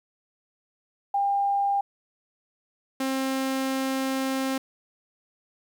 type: tone pair in turn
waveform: sine / sawtooth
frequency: 800 / 265.9 Hz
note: G5 / C4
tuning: +35 / +28 cents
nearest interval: octave + perfect fifth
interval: 1907 cents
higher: first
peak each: -21 dBFS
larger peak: neither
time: 1.14-1.81 / 3-4.58 s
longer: second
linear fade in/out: 5 ms
effects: 10-bit